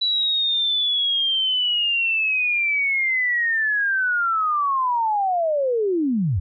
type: linear sweep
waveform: sine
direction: down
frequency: 3951 to 76.6 Hz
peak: -18 dBFS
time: 0.01-6.4 s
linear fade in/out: 10 ms
effects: none